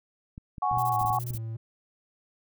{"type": "clicks", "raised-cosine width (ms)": 5, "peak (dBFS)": -28, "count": 9, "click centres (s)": [0.379, 0.582, 0.714, 0.773, 1.014, 1.05, 1.104, 1.306, 1.349]}
{"type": "chord", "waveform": "sine", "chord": "F# suspended second", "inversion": "none", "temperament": "equal", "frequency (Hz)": [740, 830.6, 1108.7], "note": ["F#5", "G#5", "C#6"], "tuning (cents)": [0, 0, 0], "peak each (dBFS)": -28, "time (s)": [0.62, 1.19], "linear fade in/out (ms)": 5}
{"type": "tone with vibrato", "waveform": "triangle", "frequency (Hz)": 116.8, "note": "A#2", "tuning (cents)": 4, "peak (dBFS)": -30, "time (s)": [0.72, 1.57], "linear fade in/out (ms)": 10, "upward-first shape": "square", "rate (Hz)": 2.4, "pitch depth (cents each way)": 68}
{"type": "noise bursts", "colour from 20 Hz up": "violet", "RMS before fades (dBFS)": -40, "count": 9, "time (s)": [0.78, 1.379], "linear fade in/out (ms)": 5, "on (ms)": 47, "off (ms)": 22}
{"effects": []}